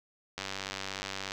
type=click train; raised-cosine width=0.2 ms; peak=-18 dBFS; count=92; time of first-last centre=0.38-1.319 s; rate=96.9 Hz; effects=9-bit